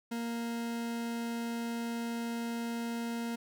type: tone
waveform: 40% pulse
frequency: 233.1 Hz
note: A#3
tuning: in tune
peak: -33 dBFS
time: 0.11-3.36 s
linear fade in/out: 10 ms
effects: none